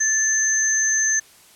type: tone pair together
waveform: sine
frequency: 1752 / 6243 Hz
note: A6 / G8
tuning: -8 / -8 cents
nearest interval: octave + minor seventh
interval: 2200 cents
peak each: -22 / -18 dBFS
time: 0-1.2 s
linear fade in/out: 10 ms
effects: white hiss -50 dBFS RMS until 1.55 s + low-pass 12000 Hz 12 dB/octave